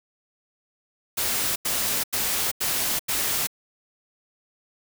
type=noise bursts; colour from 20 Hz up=white; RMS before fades=-25 dBFS; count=5; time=1.17-3.472 s; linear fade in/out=10 ms; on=390 ms; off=88 ms; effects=none